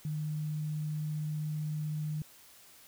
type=tone; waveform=sine; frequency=152.6 Hz; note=D#3; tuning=33 cents flat; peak=-32 dBFS; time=0.05-2.22 s; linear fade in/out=2 ms; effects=white hiss -57 dBFS RMS until 2.87 s